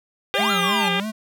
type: harmonic tone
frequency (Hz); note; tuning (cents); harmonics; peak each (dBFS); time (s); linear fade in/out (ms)
400.9; G4; +39; 1 / 2 / 3 / 4 / 5 / 6 / 7 / 8 / 9; -29 / -29 / -29 / -29 / -29 / -29 / -29 / -29 / -29; 0.34-1; 0
type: exponential two-way sweep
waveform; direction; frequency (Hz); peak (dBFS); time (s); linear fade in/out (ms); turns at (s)
square; up then down; 467 to 1401 to 818; -24; 0.34-0.89; 10; 0.51
type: tone with vibrato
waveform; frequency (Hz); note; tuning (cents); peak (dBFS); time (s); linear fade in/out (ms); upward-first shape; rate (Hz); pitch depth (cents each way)
square; 196; G3; 0; -26; 0.38-1.12; 20; sine; 3.2; 190
effects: none